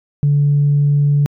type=tone; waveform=sine; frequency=144.4 Hz; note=D3; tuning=29 cents flat; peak=-9 dBFS; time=0.23-1.26 s; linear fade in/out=0 ms; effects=tanh soft clip ceiling -6 dBFS